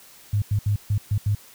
sine tone bursts at uneven times, 103.1 Hz, G#2, 12 cents flat, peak -18 dBFS, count 6, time 0.33-0.42 / 0.51-0.59 / 0.66-0.76 / 0.9-0.98 / 1.11-1.18 / 1.26-1.35 s, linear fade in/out 5 ms, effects white hiss -49 dBFS RMS until 1.54 s

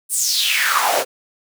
pink noise with high-pass filter sweep, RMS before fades -18 dBFS, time 0.09-1.05 s, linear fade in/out 50 ms, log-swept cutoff 10000 to 470 Hz, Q 4.8, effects none

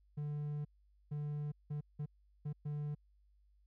triangle tone bursts at uneven times, 147.7 Hz, D3, 10 cents sharp, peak -35 dBFS, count 6, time 0.17-0.65 / 1.11-1.52 / 1.7-1.81 / 1.99-2.06 / 2.45-2.53 / 2.65-2.95 s, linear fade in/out 10 ms, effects added 50 Hz sine -66 dBFS peak until 3.66 s

